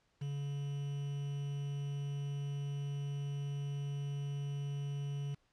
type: tone with quantisation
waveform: triangle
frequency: 141.7 Hz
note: C#3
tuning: 38 cents sharp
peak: -34 dBFS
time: 0.21-5.35 s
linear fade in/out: 10 ms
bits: 9
effects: pink hiss -75 dBFS RMS until 5.52 s + low-pass 6000 Hz 12 dB/octave